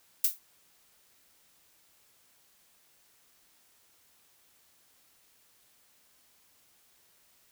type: noise with exponential decay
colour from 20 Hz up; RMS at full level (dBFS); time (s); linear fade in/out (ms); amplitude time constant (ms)
violet; -20; 0.24-0.39; 5; 31
effects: white hiss -65 dBFS RMS until 7.51 s